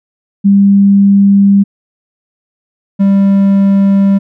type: tone pair in turn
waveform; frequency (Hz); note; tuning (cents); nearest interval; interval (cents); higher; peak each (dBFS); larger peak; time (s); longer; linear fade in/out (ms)
sine / triangle; 198.9 / 197.07; G3 / G3; +25 / +9; unison; 16; first; -3; neither; 0.44-1.64 / 2.99-4.19; neither; 20
effects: none